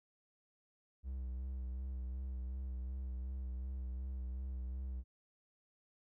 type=tone with vibrato; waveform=triangle; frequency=64 Hz; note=C2; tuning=38 cents flat; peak=-37 dBFS; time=1.03-5.04 s; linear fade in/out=50 ms; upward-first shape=sine; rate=2.7 Hz; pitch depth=41 cents each way; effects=none